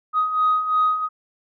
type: beating tone pair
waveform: sine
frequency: 1251 / 1253.9 Hz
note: D#6 / D#6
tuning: +9 / +13 cents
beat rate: 2.9 Hz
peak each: -23 / -17 dBFS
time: 0.13-1.09 s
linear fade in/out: 50 ms
effects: tanh soft clip ceiling -11 dBFS